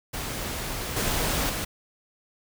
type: noise with level steps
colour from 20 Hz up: pink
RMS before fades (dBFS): -32 / -26 / -30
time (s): 0.13-1.65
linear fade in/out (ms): 10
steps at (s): 0.96 / 1.49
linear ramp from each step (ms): 10
effects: none